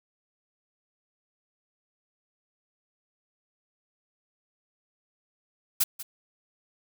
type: noise with echo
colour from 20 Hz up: blue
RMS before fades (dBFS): -22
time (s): 5.8-5.84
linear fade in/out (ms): 10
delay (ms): 190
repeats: 1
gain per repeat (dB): -15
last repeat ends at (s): 6.03
effects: none